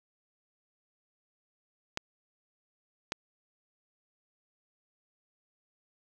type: clicks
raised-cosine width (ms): 0.2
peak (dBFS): -14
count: 2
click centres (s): 1.974 / 3.121
effects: 9-bit